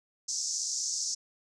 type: band-pass noise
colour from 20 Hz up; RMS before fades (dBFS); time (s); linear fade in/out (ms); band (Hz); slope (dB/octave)
white; -33; 0.28-1.15; 10; 5200 to 6900; 48
effects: none